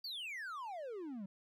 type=exponential sweep; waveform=triangle; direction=down; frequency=4727 to 184.8 Hz; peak=-40 dBFS; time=0.04-1.26 s; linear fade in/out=5 ms; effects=none